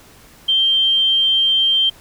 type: tone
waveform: sine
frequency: 3152 Hz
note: G7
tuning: 9 cents sharp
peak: -12 dBFS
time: 0.48-1.9 s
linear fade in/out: 10 ms
effects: pink hiss -46 dBFS RMS until 2 s